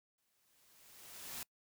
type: noise with exponential growth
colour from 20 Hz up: white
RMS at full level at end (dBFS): -43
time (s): 0.18-1.43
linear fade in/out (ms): 2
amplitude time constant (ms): 270
effects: noise-tail reverb RT60 0.1 s tail -24 dB re dry